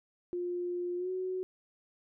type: tone with pitch glide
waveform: sine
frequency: 353.7 to 371.1 Hz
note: F4 to F#4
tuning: +22 to +5 cents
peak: -32 dBFS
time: 0.33-1.43 s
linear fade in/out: 0 ms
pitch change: +83 cents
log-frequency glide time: 0.97-1.1 s
effects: none